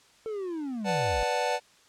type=linear sweep; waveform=triangle; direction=down; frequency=451.2 to 39.98 Hz; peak=-29 dBFS; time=0.26-1.23 s; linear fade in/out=0 ms
type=chord; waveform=square; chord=B minor seventh; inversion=none; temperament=equal; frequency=493.9 / 587.3 / 740 / 880 Hz; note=B4 / D5 / F#5 / A5; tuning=0 / 0 / 0 / 0 cents; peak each=-32 dBFS; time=0.84-1.6 s; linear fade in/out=50 ms
effects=white hiss -59 dBFS RMS until 1.88 s + low-pass 7000 Hz 12 dB/octave